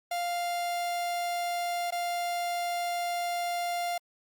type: tone with dropouts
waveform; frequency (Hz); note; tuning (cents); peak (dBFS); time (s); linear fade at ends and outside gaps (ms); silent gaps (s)
45% pulse; 698.5; F5; 0; -29; 0.11-3.98; 5; 1.907-1.922
effects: Opus 48 kbps